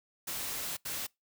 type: noise bursts at uneven times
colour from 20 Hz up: white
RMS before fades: -37 dBFS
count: 2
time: 0.27-0.77 / 0.85-1.07 s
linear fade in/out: 10 ms
effects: noise-tail reverb RT60 0.2 s tail -25 dB re dry